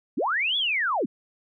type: linear two-way sweep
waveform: sine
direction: up then down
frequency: 171.4 to 3477 to 171.4 Hz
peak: -22 dBFS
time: 0.17-1.06 s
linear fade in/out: 10 ms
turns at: 0.57 s
effects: none